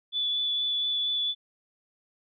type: tone with vibrato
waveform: sine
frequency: 3458 Hz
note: A7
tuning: 31 cents flat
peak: -25 dBFS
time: 0.12-1.35 s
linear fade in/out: 50 ms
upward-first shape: triangle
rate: 4.3 Hz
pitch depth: 12 cents each way
effects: none